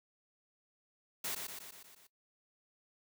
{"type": "noise with echo", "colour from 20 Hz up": "white", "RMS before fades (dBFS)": -38, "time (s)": [1.24, 1.35], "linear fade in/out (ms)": 5, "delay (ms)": 120, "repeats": 6, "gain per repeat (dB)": -4, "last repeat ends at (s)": 2.07, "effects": ["noise-tail reverb RT60 0.1 s tail -17 dB re dry", "high-pass 100 Hz 12 dB/octave"]}